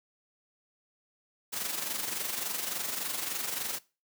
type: noise with amplitude modulation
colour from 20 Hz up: white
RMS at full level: -32 dBFS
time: 1.52-3.79 s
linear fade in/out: 20 ms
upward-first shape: sine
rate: 23.5 Hz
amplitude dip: 55%
effects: noise-tail reverb RT60 0.3 s tail -20 dB re dry + high-pass 150 Hz 12 dB/octave